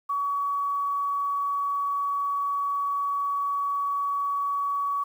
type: tone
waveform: sine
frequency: 1131 Hz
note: C#6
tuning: 34 cents sharp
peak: -24 dBFS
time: 0.09-5.04 s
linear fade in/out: 10 ms
effects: 9-bit